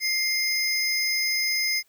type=tone pair together; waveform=square; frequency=2104 / 5071 Hz; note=C7 / D#8; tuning=+9 / +32 cents; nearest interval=octave + minor third; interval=1523 cents; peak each=-26 dBFS; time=0-1.83 s; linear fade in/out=50 ms; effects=white hiss -65 dBFS RMS until 1.88 s